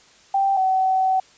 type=tone pair in turn; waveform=sine; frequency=783 / 756.8 Hz; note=G5 / F#5; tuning=-2 / +39 cents; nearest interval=minor second; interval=59 cents; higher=first; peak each=-16 dBFS; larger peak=neither; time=0.34-0.57 / 0.57-1.2 s; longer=second; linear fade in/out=5 ms; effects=white hiss -52 dBFS RMS until 1.37 s + resampled to 16000 Hz